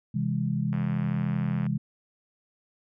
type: chord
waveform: sine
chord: C augmented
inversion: none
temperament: just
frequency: 130.81 / 163.52 / 204.4 Hz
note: C3 / E3 / G#3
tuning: 0 / -14 / -27 cents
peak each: -29 dBFS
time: 0.14-1.78 s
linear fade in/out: 10 ms
type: click train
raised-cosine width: 0.5 ms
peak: -26 dBFS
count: 85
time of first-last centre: 0.73-1.665 s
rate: 89.8 Hz
effects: none